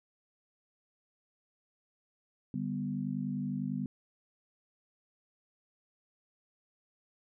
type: chord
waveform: sine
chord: G major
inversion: second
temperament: equal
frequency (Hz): 146.83 / 196 / 246.9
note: D3 / G3 / B3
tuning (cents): 0 / 0 / 0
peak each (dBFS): -38 / -36 / -36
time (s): 2.54-3.86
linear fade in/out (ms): 2
effects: none